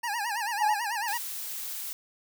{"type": "tone with vibrato", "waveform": "25% pulse", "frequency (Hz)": 880, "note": "A5", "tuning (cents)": 0, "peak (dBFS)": -25, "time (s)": [0.03, 1.18], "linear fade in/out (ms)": 10, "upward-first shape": "sine", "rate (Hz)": 9.1, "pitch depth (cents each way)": 160}
{"type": "tone", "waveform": "sine", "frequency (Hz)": 849, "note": "G#5", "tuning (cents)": 38, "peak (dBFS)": -22, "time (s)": [0.6, 0.75], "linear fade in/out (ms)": 20}
{"type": "noise", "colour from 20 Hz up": "blue", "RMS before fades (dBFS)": -36, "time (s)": [1.08, 1.93], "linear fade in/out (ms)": 0}
{"effects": []}